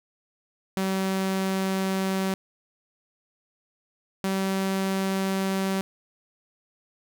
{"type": "tone pair in turn", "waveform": "sawtooth", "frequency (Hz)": [191.1, 192.32], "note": ["G3", "G3"], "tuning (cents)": [-44, -33], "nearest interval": "unison", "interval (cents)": 11, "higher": "second", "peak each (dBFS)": -20, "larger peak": "neither", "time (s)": [[0.77, 2.34], [4.24, 5.81]], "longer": "neither", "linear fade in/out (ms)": 0, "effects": []}